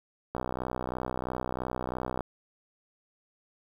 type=click train; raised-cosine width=1 ms; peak=-18 dBFS; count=118; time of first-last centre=0.35-2.207 s; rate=63 Hz; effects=8-bit